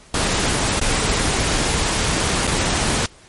pink noise with dropouts, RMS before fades -19 dBFS, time 0.14-3.06 s, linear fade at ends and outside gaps 2 ms, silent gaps 0.797-0.813 / 2.47-2.474 s, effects pink hiss -47 dBFS RMS until 3.28 s + MP3 48 kbps

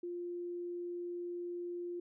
sine tone, 350 Hz, F4, 4 cents sharp, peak -38 dBFS, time 0.03-2 s, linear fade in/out 5 ms, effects none

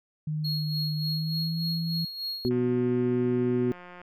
sine tone with pitch glide, 153.4 to 165.36 Hz, D#3 to E3, -24 to +6 cents, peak -27 dBFS, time 0.27-2.05 s, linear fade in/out 5 ms, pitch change +130 cents, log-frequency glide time 0.97-1.63 s
triangle tone with tremolo, 4298 Hz, C8, 46 cents sharp, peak -28 dBFS, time 0.44-2.49 s, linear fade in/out 10 ms, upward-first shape sine, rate 3.4 Hz, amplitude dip 60%
harmonic tone, 123.47 Hz, B2, in tune, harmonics 1 / 2 / 3, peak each -31 / -26 / -26 dBFS, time 2.45-3.72 s, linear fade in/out 0 ms
click train, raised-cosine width 0.5 ms, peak -31 dBFS, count 269, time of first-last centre 2.51-4.016 s, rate 178 Hz
effects none

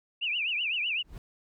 sine tone with vibrato, 2649 Hz, E7, 8 cents sharp, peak -27 dBFS, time 0.21-1.03 s, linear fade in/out 20 ms, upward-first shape triangle, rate 7.9 Hz, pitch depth 230 cents each way
brown noise with exponential growth, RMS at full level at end -37 dBFS, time 0.96-1.18 s, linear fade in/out 1 ms, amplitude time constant 47 ms
effects none

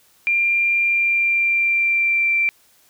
sine tone with pitch glide, 2385 to 2351 Hz, D7 to D7, +26 to +1 cents, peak -15 dBFS, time 0.27-2.49 s, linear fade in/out 0 ms, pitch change -25 cents, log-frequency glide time 0.86-2.35 s, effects white hiss -56 dBFS RMS until 2.89 s

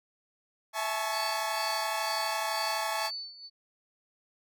sawtooth chord, A major seventh, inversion second, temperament equal with one note detuned, 659.3 / 848.1 / 880 / 1108.7 Hz, E5 / G#5 / A5 / C#6, 0 / +36 / 0 / 0 cents, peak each -32 / -31 / -32 / -32 dBFS, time 0.73-3.11 s, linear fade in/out 50 ms
sine tone with tremolo, 4498 Hz, C#8, 24 cents sharp, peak -34 dBFS, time 1.1-3.5 s, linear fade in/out 50 ms, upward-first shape sine, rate 2.1 Hz, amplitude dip 80%
effects none

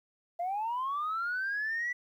sine linear sweep, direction up, 675 to 1975.5 Hz, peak -29 dBFS, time 0.39-1.93 s, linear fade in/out 10 ms, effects tanh soft clip ceiling -27 dBFS + 11-bit

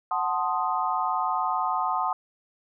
sine chord, F# diminished seventh, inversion none, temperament equal, 740 / 880 / 1046.5 / 1244.5 Hz, F#5 / A5 / C6 / Eb6, 0 / 0 / 0 / 0 cents, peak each -29 dBFS, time 0.11-2.13 s, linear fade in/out 2 ms, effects none

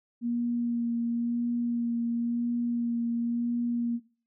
sine tone with vibrato, 236.4 Hz, A#3, 24 cents sharp, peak -26 dBFS, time 0.21-4 s, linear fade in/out 50 ms, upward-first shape sine, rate 0.96 Hz, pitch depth 16 cents each way, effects noise-tail reverb RT60 0.4 s tail -17 dB re dry

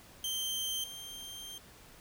sawtooth tone pair in turn, 3136 / 3169 Hz, G7 / G7, 0 / +18 cents, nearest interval unison, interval 18 cents, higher second, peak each -30 / -40 dBFS, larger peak first, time 0.24-0.84 / 0.84-1.58 s, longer second, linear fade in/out 2 ms, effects pink hiss -56 dBFS RMS until 2 s

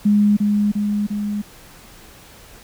sine tone with echo, 206.9 Hz, G#3, 6 cents flat, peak -11 dBFS, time 0.05-0.37 s, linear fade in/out 10 ms, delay 350 ms, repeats 3, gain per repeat -3 dB, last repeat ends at 1.42 s, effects pink hiss -44 dBFS RMS until 2.63 s

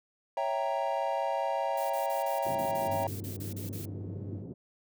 triangle chord, C# diminished seventh, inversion none, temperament equal, 554.4 / 659.3 / 784 / 932.3 Hz, C#5 / E5 / G5 / Bb5, 0 / 0 / 0 / 0 cents, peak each -32 dBFS, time 0.37-3.07 s, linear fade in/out 2 ms
blue noise bursts, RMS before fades -45 dBFS, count 13, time 1.77-3.856 s, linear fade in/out 5 ms, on 130 ms, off 33 ms
white band-pass noise, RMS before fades -42 dBFS, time 2.45-4.54 s, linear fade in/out 10 ms, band 100 to 350 Hz, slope 24 dB/octave
triangle tone, 99.3 Hz, G2, 23 cents sharp, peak -36 dBFS, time 2.85-4.45 s, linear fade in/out 50 ms
effects none

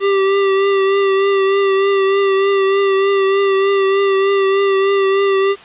square tone with vibrato, 392 Hz, G4, in tune, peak -12 dBFS, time 0-5.56 s, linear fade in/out 50 ms, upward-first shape triangle, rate 3.3 Hz, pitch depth 30 cents each way, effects white hiss -38 dBFS RMS until 5.64 s + resampled to 8000 Hz

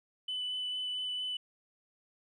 sine tone with vibrato, 2998 Hz, F#7, 22 cents sharp, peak -32 dBFS, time 0.28-1.37 s, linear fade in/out 5 ms, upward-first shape sine, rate 4.4 Hz, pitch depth 10 cents each way, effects tanh soft clip ceiling -30 dBFS

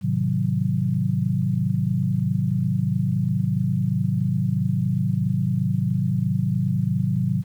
sine chord, A diminished seventh, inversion none, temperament equal with one note detuned, 107.8 / 130.81 / 155.56 / 185 Hz, A2 / C3 / Eb3 / Gb3, -35 / 0 / 0 / 0 cents, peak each -26 / -24 / -26 / -24 dBFS, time 0.01-7.44 s, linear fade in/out 50 ms, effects 9-bit

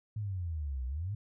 sine exponential two-way sweep, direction down then up, 110 to 61.3 to 110 Hz, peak -33 dBFS, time 0.16-1.15 s, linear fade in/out 5 ms, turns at 0.86 s, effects none

